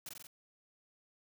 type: noise with echo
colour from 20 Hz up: white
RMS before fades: -45 dBFS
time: 0.06-0.09 s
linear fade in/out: 2 ms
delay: 45 ms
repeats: 4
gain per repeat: -2 dB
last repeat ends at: 0.27 s
effects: none